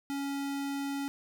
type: tone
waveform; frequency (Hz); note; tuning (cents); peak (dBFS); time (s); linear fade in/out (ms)
square; 279; C#4; +11; -33; 0.1-1.08; 0
effects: none